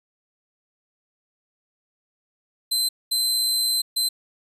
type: tone bursts at uneven times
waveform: sawtooth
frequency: 4079 Hz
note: C8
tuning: 45 cents flat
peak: -17 dBFS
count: 3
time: 2.71-2.89 / 3.11-3.82 / 3.96-4.09 s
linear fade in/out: 10 ms
effects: resampled to 32000 Hz